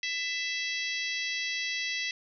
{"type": "harmonic tone with a mistuned harmonic", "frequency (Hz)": 659.3, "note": "E5", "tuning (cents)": 0, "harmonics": [3, 4, 5, 6, 7, 8, 9], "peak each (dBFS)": [-34, -36, -38, -40, -41, -42, -43], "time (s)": [0.03, 2.11], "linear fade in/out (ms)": 2, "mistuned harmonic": 3, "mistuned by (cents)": 18, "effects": []}